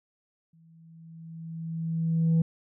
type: tone with exponential growth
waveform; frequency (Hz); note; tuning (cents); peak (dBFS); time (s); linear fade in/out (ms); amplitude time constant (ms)
sine; 163.6; E3; -13; -16; 0.53-2.42; 5; 410
effects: tanh soft clip ceiling -18 dBFS